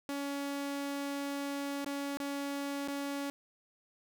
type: tone with dropouts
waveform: sawtooth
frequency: 281.4 Hz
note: C#4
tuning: 26 cents sharp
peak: -31 dBFS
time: 0.09-3.3 s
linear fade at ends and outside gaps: 0 ms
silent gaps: 1.846-1.862 / 2.171-2.201 / 2.877-2.883 s
effects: none